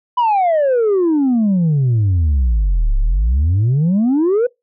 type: exponential two-way sweep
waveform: sine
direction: down then up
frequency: 1006 to 33.07 to 507 Hz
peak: -9 dBFS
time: 0.17-4.47 s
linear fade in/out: 10 ms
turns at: 2.97 s
effects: noise-tail reverb RT60 0.2 s tail -26 dB re dry + tanh soft clip ceiling -10 dBFS